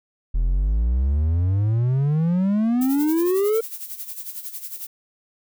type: exponential sweep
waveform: triangle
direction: up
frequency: 39.45 to 460 Hz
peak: -15 dBFS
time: 0.34-3.61 s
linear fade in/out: 10 ms
type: noise with tremolo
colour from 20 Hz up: violet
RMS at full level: -31 dBFS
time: 2.81-4.87 s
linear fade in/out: 5 ms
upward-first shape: sine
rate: 11 Hz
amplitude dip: 70%
effects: none